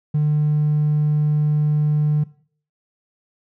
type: tone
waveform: triangle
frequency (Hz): 150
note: D3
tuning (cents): +37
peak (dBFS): -12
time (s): 0.14-2.24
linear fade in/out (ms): 10
effects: noise-tail reverb RT60 0.5 s tail -21 dB re dry + tanh soft clip ceiling -11 dBFS